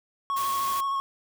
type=tone with vibrato; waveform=triangle; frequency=1099 Hz; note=C#6; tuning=15 cents flat; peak=-23 dBFS; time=0.3-1 s; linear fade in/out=0 ms; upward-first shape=square; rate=13 Hz; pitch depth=16 cents each way
type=noise; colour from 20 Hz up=white; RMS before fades=-36 dBFS; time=0.36-0.81 s; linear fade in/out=10 ms
effects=none